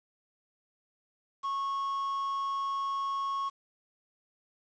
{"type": "tone", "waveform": "triangle", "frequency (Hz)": 1100, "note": "C#6", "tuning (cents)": -14, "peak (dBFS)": -28, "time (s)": [1.43, 3.5], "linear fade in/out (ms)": 20, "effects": ["resampled to 16000 Hz", "9-bit"]}